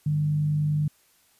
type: tone with frequency modulation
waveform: sine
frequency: 150 Hz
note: D3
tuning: 37 cents sharp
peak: -21 dBFS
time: 0.06-0.88 s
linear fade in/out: 5 ms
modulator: 50 Hz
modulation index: 0.25
effects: white hiss -62 dBFS RMS until 1.39 s + resampled to 32000 Hz